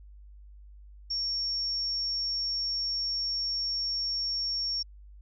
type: tone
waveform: sine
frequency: 5500 Hz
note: F8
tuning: 27 cents flat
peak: -28 dBFS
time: 1.1-4.83 s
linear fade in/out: 10 ms
effects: added 50 Hz sine -47 dBFS peak until 5.21 s